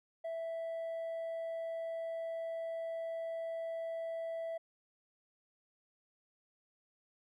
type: tone with hard clipping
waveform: triangle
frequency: 659.3 Hz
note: E5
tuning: in tune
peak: -36 dBFS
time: 0.24-4.58 s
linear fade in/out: 10 ms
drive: 1 dB
effects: none